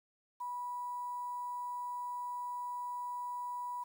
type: tone with quantisation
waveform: sine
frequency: 980 Hz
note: B5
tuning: 14 cents flat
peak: -37 dBFS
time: 0.4-3.84 s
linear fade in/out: 10 ms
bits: 10
effects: none